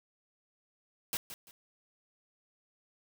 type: noise with echo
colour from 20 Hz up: white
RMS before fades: -34 dBFS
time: 1.13-1.17 s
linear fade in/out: 0 ms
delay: 170 ms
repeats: 2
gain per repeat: -11 dB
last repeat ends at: 1.51 s
effects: none